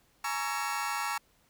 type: chord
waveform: 30% pulse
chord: A# half-diminished seventh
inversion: third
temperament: just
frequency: 839.1 / 932.3 / 1118.8 / 1342.6 Hz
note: G#5 / A#5 / C#6 / E6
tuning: +18 / 0 / +16 / +31 cents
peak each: -34 dBFS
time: 0.24-1.18 s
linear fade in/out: 5 ms
effects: pink hiss -67 dBFS RMS until 1.49 s